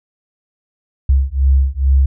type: beating tone pair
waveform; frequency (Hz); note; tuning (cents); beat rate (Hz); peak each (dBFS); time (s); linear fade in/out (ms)
sine; 66.4 / 68.7; C2 / C#2; +26 / -15; 2.3; -13; 1.09-2.06; 5
effects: none